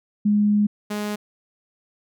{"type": "tone pair in turn", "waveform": ["sine", "sawtooth"], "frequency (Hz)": [207.7, 208.5], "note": ["G#3", "G#3"], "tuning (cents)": [0, 7], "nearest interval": "unison", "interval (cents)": 7, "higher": "second", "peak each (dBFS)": [-15, -21], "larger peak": "first", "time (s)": [[0.25, 0.67], [0.9, 1.16]], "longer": "first", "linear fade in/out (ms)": 10, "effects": []}